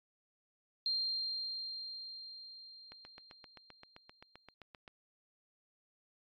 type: tone with exponential decay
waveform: sine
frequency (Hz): 4186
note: C8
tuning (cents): 0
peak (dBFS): -31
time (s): 0.86-4.54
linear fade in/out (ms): 1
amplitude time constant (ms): 800
type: click train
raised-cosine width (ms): 0.3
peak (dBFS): -35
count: 16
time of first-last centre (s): 2.92-4.878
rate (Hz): 7.66
effects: AAC 64 kbps